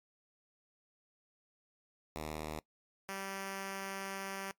5% pulse tone pair in turn, 77.2 / 194.53 Hz, D#2 / G3, -13 / -13 cents, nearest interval octave + major third, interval 1600 cents, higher second, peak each -28 dBFS, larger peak neither, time 2.16-2.59 / 3.09-4.51 s, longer second, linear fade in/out 0 ms, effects noise-tail reverb RT60 0.1 s tail -21 dB re dry + MP3 96 kbps

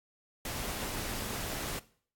pink noise, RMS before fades -37 dBFS, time 0.45-1.79 s, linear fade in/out 2 ms, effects noise-tail reverb RT60 0.5 s tail -19 dB re dry + AAC 64 kbps

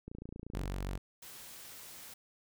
click train, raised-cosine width 3 ms, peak -31 dBFS, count 17, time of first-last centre 0.08-0.641 s, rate 28.5 Hz
sawtooth tone, 47.09 Hz, F#1, 31 cents sharp, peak -32 dBFS, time 0.54-0.98 s, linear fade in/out 10 ms
white noise, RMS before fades -50 dBFS, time 1.22-2.14 s, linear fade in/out 5 ms
effects none

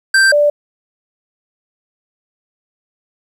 square / sine tone pair in turn, 1568 / 587.3 Hz, G6 / D5, 0 / 0 cents, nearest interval octave + perfect fourth, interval 1700 cents, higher first, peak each -8 dBFS, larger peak neither, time 0.14-0.32 / 0.32-0.5 s, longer neither, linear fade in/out 5 ms, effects low-pass 10000 Hz 12 dB/octave + 8-bit

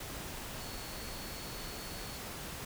sine tone in noise, 4397 Hz, C#8, 15 cents flat, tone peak -51 dBFS, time 0.6-2.18 s, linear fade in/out 5 ms, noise pink, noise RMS -43 dBFS, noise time 0-2.65 s, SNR -11 dB, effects none

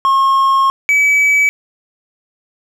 triangle tone pair in turn, 1080 / 2288 Hz, C#6 / D7, -45 / -46 cents, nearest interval octave + minor second, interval 1299 cents, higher second, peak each -7 dBFS, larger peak neither, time 0.05-0.7 / 0.89-1.49 s, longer first, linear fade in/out 0 ms, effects none

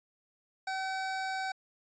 25% pulse tone, 763 Hz, G5, 47 cents flat, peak -29 dBFS, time 0.67-1.52 s, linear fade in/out 5 ms, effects resampled to 16000 Hz

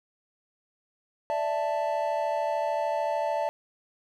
triangle chord, D suspended second, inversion none, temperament just, 587.3 / 660.7 / 881 Hz, D5 / E5 / A5, 0 / +4 / +2 cents, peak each -28 dBFS, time 1.3-3.49 s, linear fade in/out 0 ms, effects none

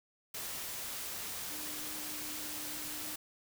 sine tone in noise, 302.6 Hz, D#4, 48 cents flat, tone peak -50 dBFS, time 1.5-3.15 s, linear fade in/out 5 ms, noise white, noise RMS -41 dBFS, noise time 0.34-3.16 s, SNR -12 dB, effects none

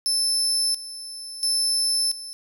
30% pulse tone with tremolo, 5274 Hz, E8, in tune, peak -16 dBFS, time 0.06-2.33 s, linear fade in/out 0 ms, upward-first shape square, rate 0.73 Hz, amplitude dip 80%, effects none

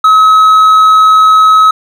sine tone with hard clipping, 1281 Hz, E6, 50 cents flat, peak -3 dBFS, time 0.04-1.71 s, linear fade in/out 5 ms, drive 3 dB, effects none

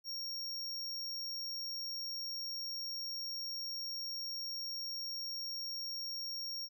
square tone, 5560 Hz, F8, 9 cents flat, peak -39 dBFS, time 0.04-6.69 s, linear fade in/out 50 ms, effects none

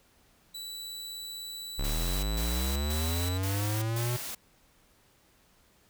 sawtooth tone, 3948 Hz, B7, 1 cent flat, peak -35 dBFS, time 0.54-3.38 s, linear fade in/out 10 ms
square linear sweep, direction up, 32.7 to 123.47 Hz, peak -29 dBFS, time 1.78-4.17 s, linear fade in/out 10 ms
white noise bursts, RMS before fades -38 dBFS, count 5, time 1.84-4.35 s, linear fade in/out 5 ms, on 390 ms, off 140 ms
effects pink hiss -64 dBFS RMS until 5.89 s

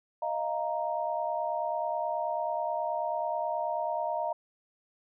sine chord, Eb suspended second, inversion none, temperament equal with one note detuned, 622.3 / 691.6 / 932.3 Hz, Eb5 / F5 / Bb5, 0 / -17 / 0 cents, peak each -33 dBFS, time 0.22-4.33 s, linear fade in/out 5 ms, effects none

